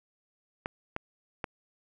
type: clicks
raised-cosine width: 0.5 ms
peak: -17 dBFS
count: 3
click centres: 0.659 / 0.964 / 1.442 s
effects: none